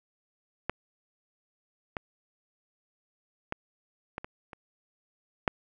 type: clicks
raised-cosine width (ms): 0.5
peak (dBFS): -13 / -17 / -16 / -19 / -23 / -28 / -8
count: 7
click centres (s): 0.696 / 1.968 / 3.524 / 4.181 / 4.245 / 4.532 / 5.478
effects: none